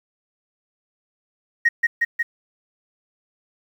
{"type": "tone with echo", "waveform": "sine", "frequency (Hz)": 1875, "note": "A#6", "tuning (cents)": 10, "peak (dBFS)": -11, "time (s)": [1.65, 1.69], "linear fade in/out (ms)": 10, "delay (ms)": 180, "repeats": 3, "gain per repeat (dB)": -2, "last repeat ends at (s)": 2.23, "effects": ["tanh soft clip ceiling -8 dBFS", "8-bit"]}